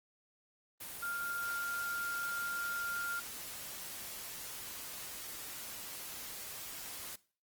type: tone in noise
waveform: sine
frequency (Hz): 1396.9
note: F6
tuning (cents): 0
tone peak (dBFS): -36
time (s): 1.02-3.2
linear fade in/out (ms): 10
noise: white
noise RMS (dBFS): -45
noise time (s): 0.8-7.16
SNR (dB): +6
effects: noise-tail reverb RT60 0.4 s tail -19 dB re dry + Opus 24 kbps